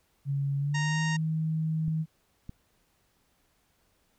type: tone with pitch glide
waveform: sine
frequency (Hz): 139.7 to 158.63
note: C#3 to D#3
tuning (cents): +14 to +34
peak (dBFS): -26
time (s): 0.25-2.06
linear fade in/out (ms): 50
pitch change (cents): +220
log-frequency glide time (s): 0.58-1.01
type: harmonic tone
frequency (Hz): 930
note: A#5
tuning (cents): -4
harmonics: 1 / 2 / 3 / 4 / 5 / 6 / 7 / 8 / 9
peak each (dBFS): -37 / -33 / -40 / -45 / -48 / -44 / -44 / -49 / -55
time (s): 0.74-1.17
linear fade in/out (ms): 10
type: clicks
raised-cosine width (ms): 5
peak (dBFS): -27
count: 2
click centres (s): 1.881 / 2.494
effects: pink hiss -70 dBFS RMS until 4.18 s